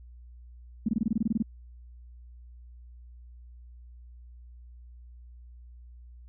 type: tone bursts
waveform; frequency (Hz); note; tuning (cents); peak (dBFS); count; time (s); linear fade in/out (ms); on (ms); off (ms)
sine; 220; A3; 0; -22; 12; 0.86-1.425; 5; 26; 23
effects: added 60 Hz sine -46 dBFS peak until 6.28 s